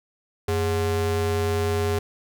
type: ring-modulated tone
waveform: square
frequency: 160 Hz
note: D#3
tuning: 49 cents sharp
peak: -19 dBFS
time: 0.48-1.99 s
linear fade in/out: 5 ms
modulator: 251 Hz
effects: none